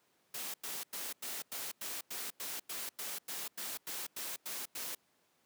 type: noise bursts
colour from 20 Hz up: white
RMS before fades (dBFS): -41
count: 16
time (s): 0.34-4.95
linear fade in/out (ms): 5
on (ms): 200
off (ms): 94
effects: pink hiss -73 dBFS RMS until 5.45 s + high-pass 200 Hz 12 dB/octave